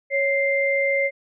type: tone pair together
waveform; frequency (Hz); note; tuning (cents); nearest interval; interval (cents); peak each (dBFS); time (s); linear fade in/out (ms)
sine; 552.3 / 2093; C#5 / C7; -6 / 0; octave + major seventh; 2306; -21; 0.1-1.11; 50
effects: none